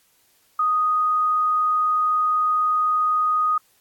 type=tone; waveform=sine; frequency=1244 Hz; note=D#6; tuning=1 cent flat; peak=-17 dBFS; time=0.59-3.58 s; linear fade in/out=5 ms; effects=white hiss -61 dBFS RMS until 3.8 s + AAC 64 kbps